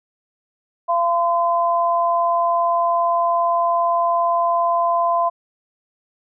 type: tone pair together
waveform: sine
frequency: 685 / 1022.5 Hz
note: F5 / C6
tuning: -34 / -40 cents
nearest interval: perfect fifth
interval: 694 cents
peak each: -18 dBFS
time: 0.88-5.3 s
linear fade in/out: 20 ms
effects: none